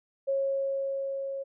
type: tone with level ramp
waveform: sine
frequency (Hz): 546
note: C#5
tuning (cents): -26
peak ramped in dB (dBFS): -24 to -32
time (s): 0.27-1.44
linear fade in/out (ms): 20
effects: none